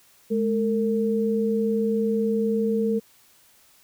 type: tone pair together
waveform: sine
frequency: 212.1 / 454.6 Hz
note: G#3 / A#4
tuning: +37 / -43 cents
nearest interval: octave + minor second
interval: 1320 cents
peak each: -23 dBFS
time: 0.3-3 s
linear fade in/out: 20 ms
effects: white hiss -57 dBFS RMS until 3.83 s